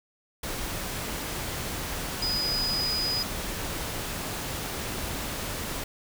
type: tone in noise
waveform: sine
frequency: 4966 Hz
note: D#8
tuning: 4 cents flat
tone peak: -26 dBFS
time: 2.22-3.23 s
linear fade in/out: 5 ms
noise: pink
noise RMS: -33 dBFS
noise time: 0.43-5.84 s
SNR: +4 dB
effects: none